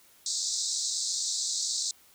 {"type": "band-pass noise", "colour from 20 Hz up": "white", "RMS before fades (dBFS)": -31, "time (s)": [0.26, 1.91], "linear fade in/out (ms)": 2, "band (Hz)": [3800, 8100], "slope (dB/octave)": 96, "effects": ["white hiss -59 dBFS RMS until 2.14 s"]}